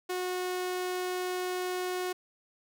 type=tone; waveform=sawtooth; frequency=364.5 Hz; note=F#4; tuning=26 cents flat; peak=-27 dBFS; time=0.09-2.13 s; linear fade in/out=10 ms; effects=none